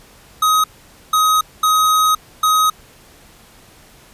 square tone bursts at uneven times, 1261 Hz, D#6, 23 cents sharp, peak -12 dBFS, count 4, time 0.42-0.64 / 1.13-1.41 / 1.63-2.15 / 2.43-2.7 s, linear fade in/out 5 ms, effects pink hiss -46 dBFS RMS until 4.13 s + resampled to 32000 Hz

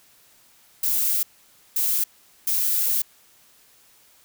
violet noise bursts at uneven times, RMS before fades -22 dBFS, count 3, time 0.83-1.23 / 1.76-2.04 / 2.47-3.02 s, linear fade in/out 5 ms, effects white hiss -56 dBFS RMS until 4.24 s

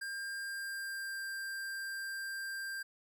square tone with pitch glide, 1600 to 1585.3 Hz, G6 to G6, +35 to +19 cents, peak -39 dBFS, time 0.01-2.83 s, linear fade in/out 10 ms, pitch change -16 cents, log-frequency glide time 0.4-1.24 s, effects none

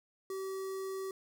square tone with notch filter, 383.6 Hz, G4, 37 cents flat, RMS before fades -39 dBFS, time 0.3-1.11 s, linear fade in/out 2 ms, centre 2800 Hz, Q 0.86, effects none

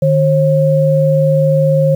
sine tone pair together, 152.46 / 538 Hz, D#3 / C5, -35 / +48 cents, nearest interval octave + minor seventh, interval 2183 cents, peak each -11 dBFS, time 0.02-1.95 s, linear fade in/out 5 ms, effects 7-bit

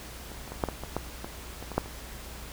clicks, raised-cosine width 1 ms, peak -28 / -29 / -23 / -11 / -17 / -22 / -14 / -21 / -26 / -23 / -9 / -28 dBFS, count 12, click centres 0.317 / 0.477 / 0.52 / 0.638 / 0.687 / 0.836 / 0.966 / 1.245 / 1.626 / 1.717 / 1.78 / 1.859 s, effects added 60 Hz sine -44 dBFS peak until 2.52 s + pink hiss -44 dBFS RMS until 2.52 s

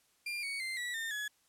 35% pulse tone with pitch steps, 2394 / 2234 / 2084 / 1944.5 / 1814.3 / 1692.8 Hz, D7 / C#7 / C7 / B6 / A#6 / G#6, +33 / +13 / -7 / -27 / -47 / +33 cents, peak -34 dBFS, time 0.26-1.28 s, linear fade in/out 5 ms, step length 170 ms, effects white hiss -71 dBFS RMS until 1.48 s + low-pass 12000 Hz 12 dB/octave

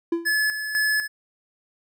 triangle tone with exponential decay, 337.3 Hz, E4, 40 cents sharp, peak -15 dBFS, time 0.12-0.36 s, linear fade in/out 5 ms, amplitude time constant 51 ms
square tone with tremolo, 1716 Hz, A6, 44 cents flat, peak -20 dBFS, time 0.25-1.08 s, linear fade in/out 20 ms, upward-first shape square, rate 2 Hz, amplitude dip 60%
effects none

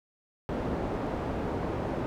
white low-pass noise, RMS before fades -32 dBFS, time 0.49-2.06 s, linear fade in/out 0 ms, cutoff 540 Hz, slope 12 dB/octave, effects none

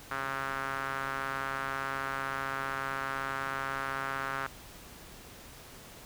sawtooth tone with band-pass filter, 135.9 Hz, C#3, 34 cents flat, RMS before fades -35 dBFS, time 0.11-4.47 s, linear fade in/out 5 ms, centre 1400 Hz, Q 3, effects pink hiss -50 dBFS RMS until 6.05 s

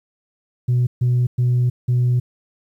sine tone bursts at uneven times, 123.47 Hz, B2, in tune, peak -12 dBFS, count 4, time 0.68-0.87 / 1.01-1.27 / 1.38-1.7 / 1.88-2.2 s, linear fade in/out 10 ms, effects tanh soft clip ceiling -12 dBFS + 9-bit

